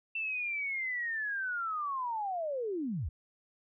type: linear sweep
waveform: sine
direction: down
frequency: 2687 to 56.4 Hz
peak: -32 dBFS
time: 0.15-3.09 s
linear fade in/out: 5 ms
effects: none